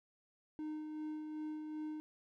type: tone with tremolo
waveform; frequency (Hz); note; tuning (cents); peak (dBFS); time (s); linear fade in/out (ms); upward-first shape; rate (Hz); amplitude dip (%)
triangle; 307.3; D#4; -21; -37; 0.59-2; 0; sine; 2.6; 35
effects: none